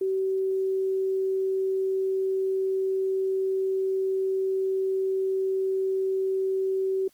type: tone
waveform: sine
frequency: 382.1 Hz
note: G4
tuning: 44 cents flat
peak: -23 dBFS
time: 0.01-7.08 s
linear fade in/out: 5 ms
effects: white hiss -63 dBFS RMS until 7.13 s + Opus 24 kbps